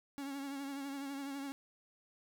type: tone with vibrato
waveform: 45% pulse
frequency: 277.2 Hz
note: C#4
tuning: in tune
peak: -40 dBFS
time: 0.18-1.52 s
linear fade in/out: 0 ms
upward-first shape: triangle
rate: 12 Hz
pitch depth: 48 cents each way
effects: none